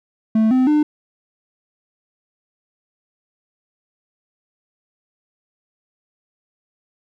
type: tone with pitch steps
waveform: triangle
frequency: 220 / 257.1 / 300.5 Hz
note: A3 / C4 / D4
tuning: 0 / -30 / +40 cents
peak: -10 dBFS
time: 0.35-0.83 s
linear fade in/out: 5 ms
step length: 160 ms
effects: none